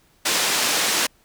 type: band-pass noise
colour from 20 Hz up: white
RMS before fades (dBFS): -21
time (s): 0.25-1.07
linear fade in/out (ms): 10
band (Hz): 230 to 6900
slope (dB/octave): 12
effects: pink hiss -59 dBFS RMS until 1.24 s